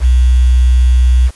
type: tone with quantisation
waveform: sine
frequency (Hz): 62.3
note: B1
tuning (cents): +16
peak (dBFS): -5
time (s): 0-1.31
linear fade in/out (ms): 50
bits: 5
effects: white hiss -43 dBFS RMS until 1.35 s + resampled to 24000 Hz